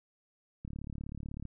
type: click train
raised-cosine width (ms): 5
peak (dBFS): -29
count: 30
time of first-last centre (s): 0.65-1.453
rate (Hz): 36.1
effects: none